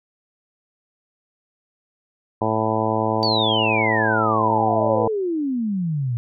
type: harmonic tone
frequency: 110 Hz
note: A2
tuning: in tune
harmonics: 1 / 2 / 3 / 4 / 5 / 6 / 7 / 8 / 9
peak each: -27 / -27 / -27 / -27 / -27 / -27 / -27 / -27 / -27 dBFS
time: 2.41-5.08 s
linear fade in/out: 5 ms
type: exponential sweep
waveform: sine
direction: down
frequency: 4630 to 114.5 Hz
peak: -20 dBFS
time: 3.23-6.17 s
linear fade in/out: 0 ms
effects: none